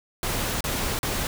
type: noise with dropouts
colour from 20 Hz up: pink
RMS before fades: -27 dBFS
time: 0.23-1.27 s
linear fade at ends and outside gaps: 1 ms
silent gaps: 0.607-0.641 / 0.99-1.03 s
effects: none